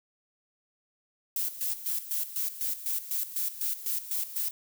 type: noise with tremolo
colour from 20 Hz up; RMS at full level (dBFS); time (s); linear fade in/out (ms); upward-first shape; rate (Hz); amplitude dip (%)
violet; -30; 1.36-4.51; 2; square; 4; 75
effects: none